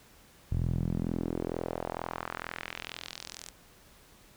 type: tone with band-pass filter sweep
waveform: sawtooth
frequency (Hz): 42.16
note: E1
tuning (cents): +40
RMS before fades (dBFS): -35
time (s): 0.51-3.5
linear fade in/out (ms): 10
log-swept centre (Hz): 100 to 7300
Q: 1.7
effects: pink hiss -58 dBFS RMS until 4.36 s